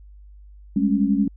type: tone cluster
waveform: sine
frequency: 199.5 / 210.6 / 276.8 Hz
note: G3 / G#3 / C#4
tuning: +31 / +24 / -2 cents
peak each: -21 dBFS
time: 0.76-1.28 s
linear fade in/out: 5 ms
effects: added 50 Hz sine -42 dBFS peak until 1.36 s